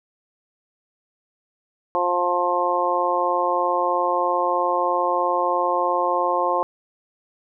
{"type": "harmonic tone", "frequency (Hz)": 176.9, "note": "F3", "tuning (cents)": 23, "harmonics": [2, 3, 4, 5, 6], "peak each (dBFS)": [-28, -24, -26, -24, -23], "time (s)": [1.95, 6.63], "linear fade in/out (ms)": 0, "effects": []}